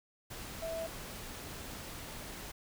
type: tone in noise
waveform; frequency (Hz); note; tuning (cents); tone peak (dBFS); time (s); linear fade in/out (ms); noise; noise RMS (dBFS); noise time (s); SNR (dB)
sine; 655; E5; -11; -36; 0.62-0.87; 10; pink; -45; 0.3-2.52; +6
effects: none